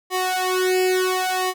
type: tone with flanger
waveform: sawtooth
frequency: 370 Hz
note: F#4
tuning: in tune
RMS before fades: -21 dBFS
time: 0.1-1.54 s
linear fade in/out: 50 ms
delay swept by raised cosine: 1 to 2.3 ms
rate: 0.7 Hz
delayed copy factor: +1
effects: none